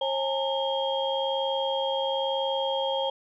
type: tone cluster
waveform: sine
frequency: 540 / 829 / 910 / 3231 Hz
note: C#5 / G#5 / A#5 / G#7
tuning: -45 / -3 / -42 / -48 cents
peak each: -27 / -33 / -32 / -31 dBFS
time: 0.01-3.1 s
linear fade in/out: 5 ms
effects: tanh soft clip ceiling -14 dBFS